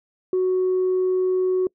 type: tone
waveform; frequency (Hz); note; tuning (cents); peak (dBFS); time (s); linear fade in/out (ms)
sine; 370.1; F#4; 0; -16; 0.33-1.67; 2
effects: noise-tail reverb RT60 0.1 s tail -26 dB re dry + tanh soft clip ceiling -15 dBFS